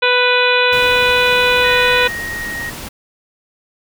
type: harmonic tone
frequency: 494.8 Hz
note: B4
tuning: 3 cents sharp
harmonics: 1 / 2 / 3 / 4 / 5 / 6 / 7 / 8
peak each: -16 / -19 / -17 / -25 / -16 / -24 / -22 / -23 dBFS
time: 0.02-2.08 s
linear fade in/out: 10 ms
type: noise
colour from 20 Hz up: pink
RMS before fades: -29 dBFS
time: 0.72-2.89 s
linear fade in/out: 10 ms
type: tone with pitch glide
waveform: sine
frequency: 1864.7 to 1876.6 Hz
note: A#6 to A#6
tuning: 0 to +11 cents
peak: -22 dBFS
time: 1.63-2.71 s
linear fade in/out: 20 ms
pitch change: +11 cents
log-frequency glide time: 1.75-2.27 s
effects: none